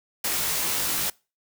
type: noise with comb filter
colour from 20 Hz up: white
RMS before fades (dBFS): -26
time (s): 0.24-1.1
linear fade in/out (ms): 5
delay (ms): 18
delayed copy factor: +0.85
effects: noise-tail reverb RT60 0.3 s tail -24 dB re dry